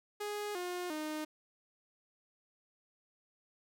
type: tone with pitch steps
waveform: sawtooth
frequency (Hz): 415.3 / 357.4 / 307.5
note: G#4 / F4 / D#4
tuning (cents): 0 / +40 / -20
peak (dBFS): -33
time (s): 0.2-1.25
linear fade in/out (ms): 10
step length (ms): 350
effects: none